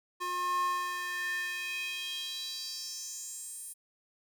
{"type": "tone with high-pass filter sweep", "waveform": "square", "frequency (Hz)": 358.1, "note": "F4", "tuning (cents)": 43, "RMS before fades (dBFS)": -36, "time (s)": [0.2, 3.74], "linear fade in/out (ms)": 20, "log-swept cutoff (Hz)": [790, 10000], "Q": 4.6, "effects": []}